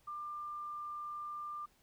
sine tone, 1193 Hz, D6, 27 cents sharp, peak -40 dBFS, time 0.07-1.66 s, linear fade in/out 10 ms, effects pink hiss -70 dBFS RMS until 1.82 s

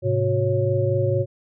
sine tone cluster, 106.9 / 131.3 / 366.2 / 550 Hz, A2 / C3 / F#4 / C#5, -49 / +6 / -18 / -14 cents, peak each -22 / -25 / -25 / -23 dBFS, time 0.02-1.26 s, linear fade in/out 50 ms, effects none

